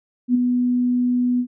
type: tone with ADSR envelope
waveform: sine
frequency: 246.8 Hz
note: B3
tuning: 1 cent flat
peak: -11 dBFS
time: 0.28-1.47 s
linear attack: 66 ms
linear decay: 12 ms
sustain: -5 dB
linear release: 75 ms
effects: none